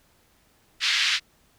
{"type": "band-pass noise", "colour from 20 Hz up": "white", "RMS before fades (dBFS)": -23, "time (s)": [0.8, 1.2], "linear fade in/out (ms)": 50, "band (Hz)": [1600, 4500], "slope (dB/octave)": 24, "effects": ["pink hiss -62 dBFS RMS until 1.58 s"]}